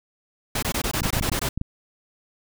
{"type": "noise bursts", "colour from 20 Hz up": "pink", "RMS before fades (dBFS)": -25, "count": 10, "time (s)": [0.55, 1.49], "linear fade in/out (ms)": 5, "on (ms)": 76, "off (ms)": 20}
{"type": "clicks", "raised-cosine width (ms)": 5, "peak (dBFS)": -14, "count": 9, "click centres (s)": [1.019, 1.058, 1.134, 1.168, 1.211, 1.288, 1.319, 1.576, 1.614]}
{"effects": []}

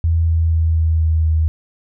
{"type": "tone with pitch steps", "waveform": "sine", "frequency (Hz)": [82.41, 81.79, 81.18, 80.57, 79.97, 79.37], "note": ["E2", "E2", "E2", "E2", "D#2", "D#2"], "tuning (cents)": [0, -13, -26, -39, 48, 35], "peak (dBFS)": -12, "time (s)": [0.04, 1.48], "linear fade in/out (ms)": 0, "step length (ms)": 240, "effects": []}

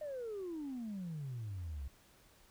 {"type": "exponential sweep", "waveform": "sine", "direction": "down", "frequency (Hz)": [621, 64.5], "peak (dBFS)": -38, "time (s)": [0.01, 1.88], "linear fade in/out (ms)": 5, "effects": ["tanh soft clip ceiling -37 dBFS", "pink hiss -65 dBFS RMS until 2.5 s"]}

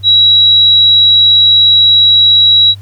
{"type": "tone", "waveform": "sine", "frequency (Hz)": 3881, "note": "B7", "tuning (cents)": -31, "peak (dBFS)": -3, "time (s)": [0.03, 2.75], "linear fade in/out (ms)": 50, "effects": ["added 99 Hz sine -27 dBFS peak until 2.81 s", "pink hiss -48 dBFS RMS until 2.81 s"]}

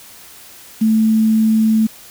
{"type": "tone with quantisation", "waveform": "sine", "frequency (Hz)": 220, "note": "A3", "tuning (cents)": 0, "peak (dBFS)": -10, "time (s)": [0.81, 1.87], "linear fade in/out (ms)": 10, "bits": 6, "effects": ["white hiss -40 dBFS RMS until 2.1 s"]}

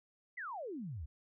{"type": "exponential sweep", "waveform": "sine", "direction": "down", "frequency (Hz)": [2093, 65.41], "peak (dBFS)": -40, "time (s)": [0.37, 1.06], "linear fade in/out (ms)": 10, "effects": []}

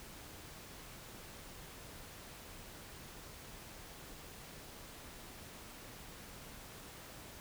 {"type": "silence", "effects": ["pink hiss -52 dBFS RMS until 7.4 s"]}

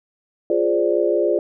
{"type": "chord", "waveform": "sine", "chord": "D half-diminished seventh", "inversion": "first", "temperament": "equal", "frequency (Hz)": [349.2, 415.3, 523.3, 587.3], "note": ["F4", "Ab4", "C5", "D5"], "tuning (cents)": [0, 0, 0, 0], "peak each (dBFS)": [-20, -21, -23, -21], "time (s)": [0.5, 1.39], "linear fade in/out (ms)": 2, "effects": []}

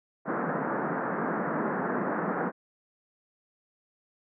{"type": "band-pass noise", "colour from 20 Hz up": "pink", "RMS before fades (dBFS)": -30, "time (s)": [0.25, 2.52], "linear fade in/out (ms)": 50, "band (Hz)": [160, 1700], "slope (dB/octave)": 48, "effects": []}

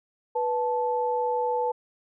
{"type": "tone pair together", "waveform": "sine", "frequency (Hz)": [491, 874], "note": ["B4", "A5"], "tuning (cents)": [-10, -12], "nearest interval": "minor seventh", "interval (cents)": 998, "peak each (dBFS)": -26, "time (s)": [0.35, 1.72], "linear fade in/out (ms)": 10, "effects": []}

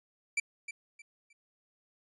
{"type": "tone with echo", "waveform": "45% pulse", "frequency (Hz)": 2335, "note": "D7", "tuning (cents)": -11, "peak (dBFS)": -27, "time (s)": [0.37, 0.4], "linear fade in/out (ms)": 5, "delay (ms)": 310, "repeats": 3, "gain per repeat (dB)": -11, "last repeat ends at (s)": 1.33, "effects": ["resampled to 24000 Hz"]}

